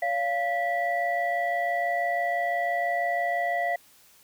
sine tone cluster, 569 / 695 / 1960 Hz, C#5 / F5 / B6, +45 / -9 / -14 cents, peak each -32 / -25 / -29 dBFS, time 0.02-3.76 s, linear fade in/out 5 ms, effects tanh soft clip ceiling -16 dBFS + white hiss -57 dBFS RMS until 4.23 s

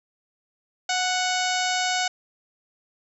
harmonic tone with a mistuned harmonic, 740 Hz, F#5, in tune, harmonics 1 / 2 / 3 / 4 / 5 / 6 / 7 / 8 / 9 / 10, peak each -26 / -29 / -31 / -32 / -33 / -34 / -34 / -35 / -36 / -36 dBFS, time 0.89-2.08 s, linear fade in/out 5 ms, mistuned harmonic 1, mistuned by -17 cents, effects none

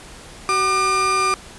35% pulse tone pair together, 378.4 / 1198.6 Hz, F#4 / D6, +39 / +35 cents, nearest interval octave + minor sixth, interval 1996 cents, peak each -23 / -15 dBFS, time 0.49-1.34 s, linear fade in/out 0 ms, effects pink hiss -40 dBFS RMS until 1.58 s + resampled to 24000 Hz

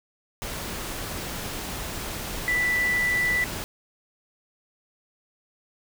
sine tone in noise, 1975.5 Hz, B6, in tune, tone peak -21 dBFS, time 2.48-3.44 s, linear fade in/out 0 ms, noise pink, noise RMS -33 dBFS, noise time 0.42-3.64 s, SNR +9 dB, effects none

